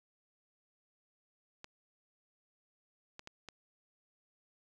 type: clicks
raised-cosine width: 0.2 ms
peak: -29 dBFS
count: 4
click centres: 1.644 / 3.194 / 3.274 / 3.487 s
effects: none